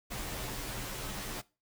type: noise with comb filter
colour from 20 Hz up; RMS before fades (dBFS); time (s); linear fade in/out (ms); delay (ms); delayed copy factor
pink; -39; 0.1-1.42; 20; 12; -0.95
effects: noise-tail reverb RT60 0.3 s tail -21 dB re dry